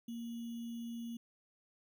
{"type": "tone with sample-and-hold", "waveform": "sine", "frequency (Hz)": 233.1, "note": "A#3", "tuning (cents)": 0, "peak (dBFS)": -40, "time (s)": [0.08, 1.17], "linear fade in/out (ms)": 5, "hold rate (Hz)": 3150, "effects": []}